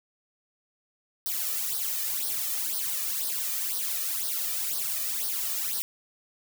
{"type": "noise with flanger", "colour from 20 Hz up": "blue", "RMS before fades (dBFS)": -30, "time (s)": [1.26, 5.82], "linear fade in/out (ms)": 0, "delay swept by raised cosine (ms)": [0.2, 1.7], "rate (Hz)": 2, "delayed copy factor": 0.85, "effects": []}